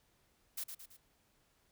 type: noise with echo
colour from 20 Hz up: blue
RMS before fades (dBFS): -40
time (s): 0.57-0.64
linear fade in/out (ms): 10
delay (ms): 110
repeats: 3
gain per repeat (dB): -6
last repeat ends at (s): 0.97
effects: pink hiss -73 dBFS RMS until 1.71 s